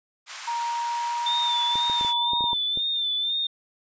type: high-pass noise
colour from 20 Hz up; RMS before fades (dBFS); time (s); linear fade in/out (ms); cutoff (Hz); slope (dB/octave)
pink; -37; 0.26-2.14; 50; 1000; 24
type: tone with pitch glide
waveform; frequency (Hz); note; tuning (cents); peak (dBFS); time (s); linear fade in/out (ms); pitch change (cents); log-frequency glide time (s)
sine; 940 to 952.6; A#5 to A#5; +14 to +37; -25; 0.47-2.54; 10; +23; 0.68-1.5
type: tone with vibrato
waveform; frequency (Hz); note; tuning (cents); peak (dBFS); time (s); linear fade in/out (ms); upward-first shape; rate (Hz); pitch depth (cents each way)
sine; 3575; A7; +27; -23; 1.26-3.47; 5; sine; 2; 50
type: clicks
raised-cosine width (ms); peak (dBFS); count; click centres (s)
2; -24; 9; 1.756 / 1.898 / 2.011 / 2.048 / 2.334 / 2.408 / 2.441 / 2.531 / 2.774
effects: resampled to 16000 Hz